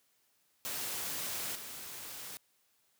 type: noise with level steps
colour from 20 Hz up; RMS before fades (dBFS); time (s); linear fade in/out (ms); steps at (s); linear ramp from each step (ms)
white; -38 / -45; 0.65-2.37; 0; 1.55; 5
effects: white hiss -73 dBFS RMS until 2.99 s + high-pass 80 Hz 12 dB/octave